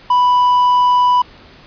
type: tone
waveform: triangle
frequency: 989 Hz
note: B5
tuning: 2 cents sharp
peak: -7 dBFS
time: 0.1-1.22 s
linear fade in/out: 5 ms
effects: pink hiss -42 dBFS RMS until 1.66 s + resampled to 11025 Hz